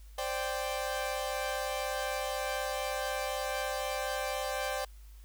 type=chord; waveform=sawtooth; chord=C suspended second; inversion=none; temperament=equal; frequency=523.3 / 587.3 / 784 Hz; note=C5 / D5 / G5; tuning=0 / 0 / 0 cents; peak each=-33 dBFS; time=0.18-4.85 s; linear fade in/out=5 ms; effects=added 51 Hz sine -48 dBFS peak until 5.24 s + white hiss -64 dBFS RMS until 5.24 s